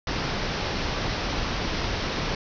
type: low-pass noise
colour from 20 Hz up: pink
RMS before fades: -28 dBFS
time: 0.07-2.35 s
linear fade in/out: 2 ms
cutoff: 5800 Hz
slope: 96 dB/octave
effects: none